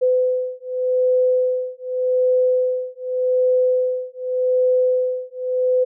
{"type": "beating tone pair", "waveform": "sine", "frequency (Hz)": [506, 506.85], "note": ["B4", "B4"], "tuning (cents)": [42, 45], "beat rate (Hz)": 0.85, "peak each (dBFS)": -19, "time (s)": [0.01, 5.85], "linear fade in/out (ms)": 20, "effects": []}